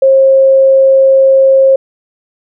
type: tone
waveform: sine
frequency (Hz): 536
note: C5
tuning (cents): +42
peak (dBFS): -3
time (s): 0.02-1.76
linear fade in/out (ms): 5
effects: none